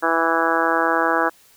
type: harmonic tone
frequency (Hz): 164.81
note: E3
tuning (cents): 0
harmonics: 2 / 3 / 4 / 5 / 6 / 7 / 8 / 9 / 10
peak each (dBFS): -25 / -25 / -25 / -25 / -25 / -25 / -25 / -25 / -25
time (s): 0.02-1.3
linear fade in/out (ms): 20
effects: white hiss -53 dBFS RMS until 1.56 s